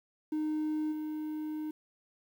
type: tone with level steps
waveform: triangle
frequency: 307.9 Hz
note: D#4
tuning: 18 cents flat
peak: -27 / -32 dBFS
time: 0.32-1.71 s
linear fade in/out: 5 ms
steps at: 0.91 s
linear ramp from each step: 20 ms
effects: tanh soft clip ceiling -24 dBFS + 10-bit